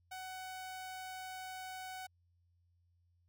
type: tone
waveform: sawtooth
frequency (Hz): 748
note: F#5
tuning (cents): +19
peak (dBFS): -40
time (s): 0.11-2.07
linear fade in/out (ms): 10
effects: added 87 Hz sine -70 dBFS peak until 3.28 s